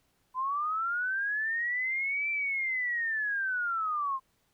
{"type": "linear two-way sweep", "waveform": "sine", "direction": "up then down", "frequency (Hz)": [1007, 2349, 1042], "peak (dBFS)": -28, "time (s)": [0.34, 4.2], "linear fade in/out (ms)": 50, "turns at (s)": 2.3, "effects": ["pink hiss -72 dBFS RMS until 4.53 s"]}